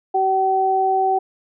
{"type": "tone pair together", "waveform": "sine", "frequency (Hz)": [381.7, 763], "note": ["G4", "G5"], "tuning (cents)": [-46, -47], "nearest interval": "octave", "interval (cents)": 1199, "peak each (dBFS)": [-21, -16], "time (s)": [0.14, 1.19], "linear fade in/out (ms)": 10, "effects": []}